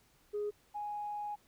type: tone pair in turn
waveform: sine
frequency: 415.3 / 830.6 Hz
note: G#4 / G#5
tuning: 0 / 0 cents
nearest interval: octave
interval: 1200 cents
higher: second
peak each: -32 / -36 dBFS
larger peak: first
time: 0.33-0.51 / 0.74-1.36 s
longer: second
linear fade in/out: 20 ms
effects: tanh soft clip ceiling -30 dBFS + pink hiss -68 dBFS RMS until 1.47 s